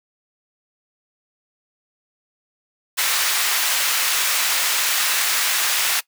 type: high-pass noise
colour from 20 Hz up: pink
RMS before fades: -20 dBFS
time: 2.97-6.01 s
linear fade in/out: 20 ms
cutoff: 1500 Hz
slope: 12 dB/octave
effects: noise-tail reverb RT60 0.1 s tail -20 dB re dry